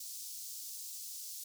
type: high-pass noise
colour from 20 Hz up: pink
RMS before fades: -45 dBFS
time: 0-1.44 s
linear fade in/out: 5 ms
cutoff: 5000 Hz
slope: 24 dB/octave
effects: none